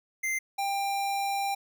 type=tone pair in turn; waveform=square; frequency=2084 / 793.6 Hz; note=C7 / G5; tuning=-7 / +21 cents; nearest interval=octave + perfect fourth; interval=1672 cents; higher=first; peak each=-28 dBFS; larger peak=neither; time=0.23-0.39 / 0.58-1.55 s; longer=second; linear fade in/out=10 ms; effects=none